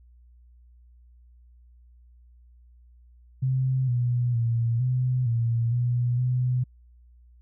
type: tone with pitch steps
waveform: sine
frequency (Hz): 130.5 / 122 / 116.3 / 126.8 / 116.3 / 121.8 / 125.7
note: C3 / B2 / A#2 / B2 / A#2 / B2 / B2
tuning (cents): -4 / -21 / -4 / +46 / -4 / -24 / +31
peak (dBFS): -21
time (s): 3.42-6.64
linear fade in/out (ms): 10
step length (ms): 460
effects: added 60 Hz sine -51 dBFS peak until 7.41 s